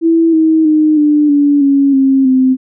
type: tone with pitch steps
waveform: sine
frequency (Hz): 329.6 / 318.6 / 307.9 / 297.6 / 287.6 / 278 / 268.6 / 259.6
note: E4 / D#4 / D#4 / D4 / D4 / C#4 / C4 / C4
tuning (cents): 0 / +41 / -18 / +23 / -36 / +5 / +46 / -13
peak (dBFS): -6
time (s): 0.01-2.57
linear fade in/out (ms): 50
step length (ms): 320
effects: none